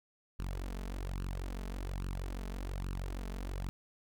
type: tone with flanger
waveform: sawtooth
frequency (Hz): 46.25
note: F#1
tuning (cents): 0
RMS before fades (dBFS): -39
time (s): 0.39-3.69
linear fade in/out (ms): 0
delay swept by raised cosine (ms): 0.69 to 4.69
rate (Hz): 1.2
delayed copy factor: +0.75
effects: none